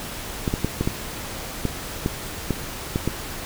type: clicks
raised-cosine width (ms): 3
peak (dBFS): -8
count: 10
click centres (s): 0.478 / 0.539 / 0.646 / 0.81 / 0.875 / 1.653 / 2.061 / 2.507 / 2.959 / 3.076
effects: pink hiss -33 dBFS RMS until 3.45 s